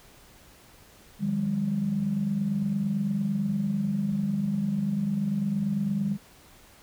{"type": "tone cluster", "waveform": "sine", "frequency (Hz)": [152.7, 181.3, 201.6], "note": ["D#3", "F#3", "G3"], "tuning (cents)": [-32, -35, 49], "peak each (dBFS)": [-31, -34, -25], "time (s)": [1.19, 6.18], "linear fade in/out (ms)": 50, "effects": ["tanh soft clip ceiling -16 dBFS", "pink hiss -54 dBFS RMS until 6.82 s"]}